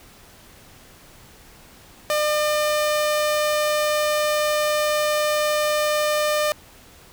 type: tone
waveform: sawtooth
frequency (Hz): 602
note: D5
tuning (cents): +43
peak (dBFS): -15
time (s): 2.1-6.52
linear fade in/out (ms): 0
effects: pink hiss -48 dBFS RMS until 7.12 s